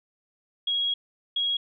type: tone pair in turn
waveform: sine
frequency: 3305 / 3305 Hz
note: G#7 / G#7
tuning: -9 / -9 cents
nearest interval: unison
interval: 0 cents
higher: neither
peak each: -23 dBFS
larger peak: neither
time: 0.67-0.94 / 1.36-1.57 s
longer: first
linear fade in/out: 5 ms
effects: none